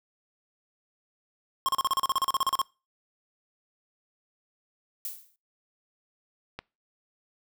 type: tone bursts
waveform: square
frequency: 1074 Hz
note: C6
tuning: 45 cents sharp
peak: -23 dBFS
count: 16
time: 1.66-2.616 s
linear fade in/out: 0 ms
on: 26 ms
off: 36 ms
type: noise with exponential decay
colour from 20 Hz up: violet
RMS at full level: -32 dBFS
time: 5.05-5.36 s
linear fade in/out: 1 ms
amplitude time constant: 66 ms
type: click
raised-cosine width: 0.3 ms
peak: -20 dBFS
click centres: 6.59 s
effects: noise-tail reverb RT60 0.3 s tail -25 dB re dry